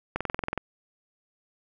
click train, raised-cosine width 0.5 ms, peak -13 dBFS, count 10, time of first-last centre 0.16-0.577 s, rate 21.6 Hz, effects none

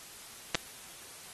clicks, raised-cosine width 0.2 ms, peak -8 dBFS, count 2, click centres 0.547 / 0.553 s, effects white hiss -49 dBFS RMS until 1.33 s + AAC 32 kbps

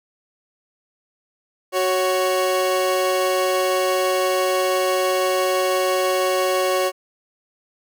30% pulse tone pair together, 371.6 / 554.4 Hz, F#4 / C#5, +7 / 0 cents, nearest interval perfect fifth, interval 693 cents, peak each -19 / -17 dBFS, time 1.72-6.92 s, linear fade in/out 50 ms, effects none

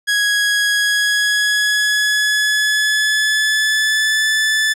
sawtooth tone with pitch glide, 1661.2 to 1745.8 Hz, G#6 to A6, 0 to -14 cents, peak -10 dBFS, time 0.07-4.74 s, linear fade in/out 20 ms, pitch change +86 cents, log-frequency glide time 0.73-4.26 s, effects low-pass 10000 Hz 12 dB/octave

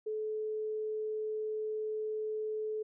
sine tone, 431.5 Hz, A4, 34 cents flat, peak -33 dBFS, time 0.06-2.83 s, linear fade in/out 10 ms, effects none

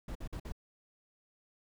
brown noise bursts, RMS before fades -40 dBFS, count 4, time 0.08-0.522 s, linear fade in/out 5 ms, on 73 ms, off 50 ms, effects none

